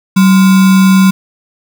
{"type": "tone with sample-and-hold", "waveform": "sine", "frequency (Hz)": 190, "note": "F#3", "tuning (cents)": 46, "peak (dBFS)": -3, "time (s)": [0.16, 1.11], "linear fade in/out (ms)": 10, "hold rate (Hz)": 1225, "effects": []}